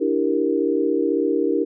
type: chord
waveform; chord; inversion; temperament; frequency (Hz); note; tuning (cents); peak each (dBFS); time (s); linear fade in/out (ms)
sine; E half-diminished seventh; third; equal; 293.7 / 329.6 / 392 / 466.2; D4 / E4 / G4 / Bb4; 0 / 0 / 0 / 0; -23; 0-1.65; 20
effects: none